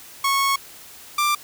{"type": "tone pair in turn", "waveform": "sawtooth", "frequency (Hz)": [1101, 1183.1], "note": ["C#6", "D6"], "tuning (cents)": [-12, 12], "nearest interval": "minor second", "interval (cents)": 124, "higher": "second", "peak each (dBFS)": -14, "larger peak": "neither", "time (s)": [[0.24, 0.56], [1.18, 1.35]], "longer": "first", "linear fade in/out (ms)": 5, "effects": ["white hiss -43 dBFS RMS until 1.43 s"]}